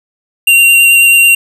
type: tone with vibrato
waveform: square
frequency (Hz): 2764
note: F7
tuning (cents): -19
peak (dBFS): -4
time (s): 0.47-1.35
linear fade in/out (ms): 5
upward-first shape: sine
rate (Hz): 9.2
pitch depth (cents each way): 11
effects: none